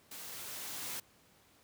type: noise with level ramp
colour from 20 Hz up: white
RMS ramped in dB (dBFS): -47 to -40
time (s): 0.11-1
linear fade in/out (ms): 5
effects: pink hiss -65 dBFS RMS until 1.63 s + high-pass 80 Hz 12 dB/octave